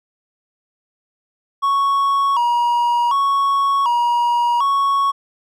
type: tone with vibrato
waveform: triangle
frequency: 1029 Hz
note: C6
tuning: 29 cents flat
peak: -12 dBFS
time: 1.62-5.12 s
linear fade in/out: 20 ms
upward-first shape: square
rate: 0.67 Hz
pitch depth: 130 cents each way
effects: none